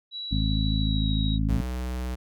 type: tone with pitch glide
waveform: sine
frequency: 3914 to 3820 Hz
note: B7 to A#7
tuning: -16 to +42 cents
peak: -32 dBFS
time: 0.11-1.39 s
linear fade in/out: 50 ms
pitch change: -42 cents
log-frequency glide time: 0.79-1.1 s
type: harmonic tone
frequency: 53.4 Hz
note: G#1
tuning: 49 cents sharp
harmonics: 1 / 2 / 3 / 4 / 5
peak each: -25 / -28 / -30 / -31 / -32 dBFS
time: 0.31-1.62 s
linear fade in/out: 10 ms
type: tone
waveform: square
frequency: 62.4 Hz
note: B1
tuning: 19 cents sharp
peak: -29 dBFS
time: 1.48-2.16 s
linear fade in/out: 20 ms
effects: none